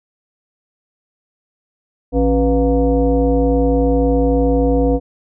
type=tone with frequency modulation; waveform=sine; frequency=273.7 Hz; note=C#4; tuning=22 cents flat; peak=-11 dBFS; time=2.12-5 s; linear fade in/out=50 ms; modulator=217 Hz; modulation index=1.4; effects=none